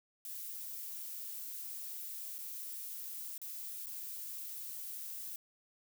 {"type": "noise with dropouts", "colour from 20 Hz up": "violet", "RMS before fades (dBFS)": -44, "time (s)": [0.25, 5.36], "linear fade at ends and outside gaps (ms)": 1, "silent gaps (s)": [[2.383, 2.388], [3.379, 3.416], [3.862, 3.868]], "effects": []}